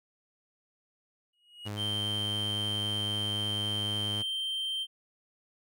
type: tone with exponential growth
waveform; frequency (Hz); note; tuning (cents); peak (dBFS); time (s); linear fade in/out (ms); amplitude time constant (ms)
triangle; 2891; F#7; -41; -36; 1.33-1.68; 5; 76
type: tone with vibrato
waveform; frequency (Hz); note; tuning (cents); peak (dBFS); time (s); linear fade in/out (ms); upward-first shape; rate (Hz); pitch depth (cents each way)
sawtooth; 103.83; G#2; 0; -31; 1.65-4.23; 20; triangle; 10; 13
type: tone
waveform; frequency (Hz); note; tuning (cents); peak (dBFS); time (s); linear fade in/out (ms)
triangle; 3136; G7; 0; -29; 1.76-4.87; 50
effects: none